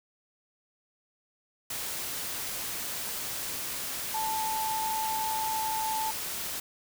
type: tone in noise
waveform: sine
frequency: 879 Hz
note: A5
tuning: 2 cents flat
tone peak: -29 dBFS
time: 4.14-6.11 s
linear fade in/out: 5 ms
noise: white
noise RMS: -35 dBFS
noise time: 1.7-6.6 s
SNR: +3 dB
effects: none